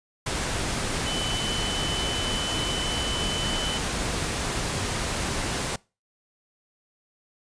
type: tone in noise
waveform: sine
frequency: 3020 Hz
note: F#7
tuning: 35 cents sharp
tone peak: -29 dBFS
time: 1.06-3.78 s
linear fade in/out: 5 ms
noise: pink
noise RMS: -28 dBFS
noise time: 0.26-5.76 s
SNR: -4 dB
effects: noise-tail reverb RT60 0.3 s tail -24 dB re dry + resampled to 22050 Hz